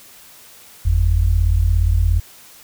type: tone pair together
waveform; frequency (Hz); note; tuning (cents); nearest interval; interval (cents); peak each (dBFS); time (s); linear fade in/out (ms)
sine; 47.76 / 84.9; G1 / F2; -44 / -48; minor seventh; 996; -15; 0.85-2.2; 10
effects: white hiss -44 dBFS RMS until 2.63 s